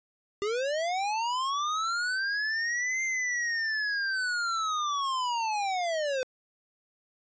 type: linear two-way sweep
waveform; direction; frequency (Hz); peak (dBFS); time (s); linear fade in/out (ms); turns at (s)
square; up then down; 394.6 to 2100 to 504; -28; 0.42-6.23; 0; 3.03
effects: resampled to 16000 Hz